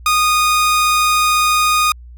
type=tone; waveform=sawtooth; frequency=1234 Hz; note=D#6; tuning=15 cents flat; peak=-8 dBFS; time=0.06-1.92 s; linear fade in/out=2 ms; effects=added 60 Hz sine -34 dBFS peak until 2.17 s